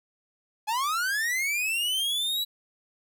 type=linear sweep; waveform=45% pulse; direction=up; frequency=827 to 3951 Hz; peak=-25 dBFS; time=0.67-2.45 s; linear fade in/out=20 ms; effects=none